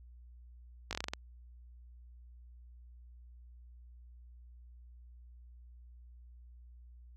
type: slowing click train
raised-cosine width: 0.2 ms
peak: -18 dBFS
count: 8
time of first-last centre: 0.91-1.135 s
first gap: 18 ms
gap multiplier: 1.19
effects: added 60 Hz sine -52 dBFS peak until 7.16 s